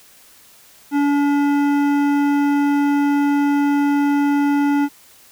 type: tone with hard clipping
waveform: triangle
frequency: 286.1 Hz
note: D4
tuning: 45 cents flat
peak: -16 dBFS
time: 0.91-4.89 s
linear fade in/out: 50 ms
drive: 17 dB
effects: white hiss -48 dBFS RMS until 5.31 s